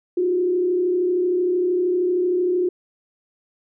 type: tone with frequency modulation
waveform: sine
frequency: 360 Hz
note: F#4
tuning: 47 cents flat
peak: -17 dBFS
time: 0.17-2.69 s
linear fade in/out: 5 ms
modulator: 33 Hz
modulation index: 0.52
effects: none